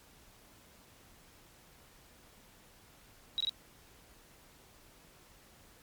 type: tone bursts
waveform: sine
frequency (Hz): 3850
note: B7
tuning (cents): -45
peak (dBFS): -29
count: 3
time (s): 3.38-3.494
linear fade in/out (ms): 0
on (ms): 24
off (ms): 21
effects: pink hiss -60 dBFS RMS until 5.82 s + MP3 96 kbps